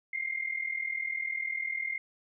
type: tone pair together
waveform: sine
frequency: 2093 / 2133 Hz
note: C7 / C7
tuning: 0 / +33 cents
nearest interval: unison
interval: 33 cents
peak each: -34 / -34 dBFS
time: 0.13-1.98 s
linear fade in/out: 5 ms
effects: none